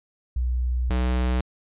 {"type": "tone pair in turn", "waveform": ["sine", "square"], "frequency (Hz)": [61.7, 62.34], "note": ["B1", "B1"], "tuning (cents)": [-1, 17], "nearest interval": "unison", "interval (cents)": 18, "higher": "second", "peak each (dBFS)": -21, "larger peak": "neither", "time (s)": [[0.36, 0.9], [0.9, 1.41]], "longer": "first", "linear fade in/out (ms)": 5, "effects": ["resampled to 8000 Hz"]}